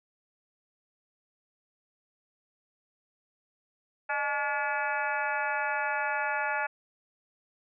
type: harmonic tone with a mistuned harmonic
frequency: 286.1 Hz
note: D4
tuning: 45 cents flat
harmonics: 2 / 3 / 4 / 5 / 6 / 7 / 8 / 9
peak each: -37 / -32 / -41 / -33 / -34 / -44 / -40 / -40 dBFS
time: 4.09-6.67 s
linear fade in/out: 10 ms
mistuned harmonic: 2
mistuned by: +110 cents
effects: none